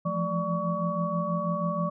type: tone cluster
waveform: sine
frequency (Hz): 167.6 / 173.8 / 215.3 / 587 / 1127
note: E3 / F3 / A3 / D5 / C#6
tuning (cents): +29 / -8 / -37 / -1 / +28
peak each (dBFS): -34 / -30 / -36 / -32 / -31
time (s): 0.05-1.9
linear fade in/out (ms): 10
effects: none